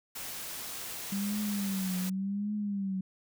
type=noise; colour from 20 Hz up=white; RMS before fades=-40 dBFS; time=0.15-2.1 s; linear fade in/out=10 ms
type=tone with vibrato; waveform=sine; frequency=196 Hz; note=G3; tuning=in tune; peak=-30 dBFS; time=1.12-3.01 s; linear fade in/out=5 ms; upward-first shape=triangle; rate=0.88 Hz; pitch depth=130 cents each way
effects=none